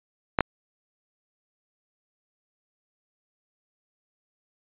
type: clicks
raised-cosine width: 0.5 ms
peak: -5 dBFS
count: 2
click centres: 0.388 / 0.407 s
effects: resampled to 8000 Hz